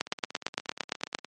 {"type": "two click trains", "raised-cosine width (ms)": 0.2, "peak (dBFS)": [-9, -22], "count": [11, 21], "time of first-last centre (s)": [[0.01, 1.149], [0.07, 1.246]], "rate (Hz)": [8.78, 17], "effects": ["high-pass 200 Hz 12 dB/octave", "MP3 48 kbps"]}